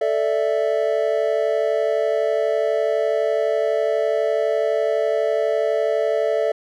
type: chord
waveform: triangle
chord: A suspended fourth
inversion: none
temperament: equal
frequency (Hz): 440 / 587.3 / 659.3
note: A4 / D5 / E5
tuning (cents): 0 / 0 / 0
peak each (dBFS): -20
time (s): 0.01-6.52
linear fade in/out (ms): 5
effects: none